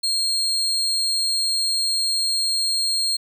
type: tone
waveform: 35% pulse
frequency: 4231 Hz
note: C8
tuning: 19 cents sharp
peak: -18 dBFS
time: 0.03-3.17 s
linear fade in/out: 10 ms
effects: 9-bit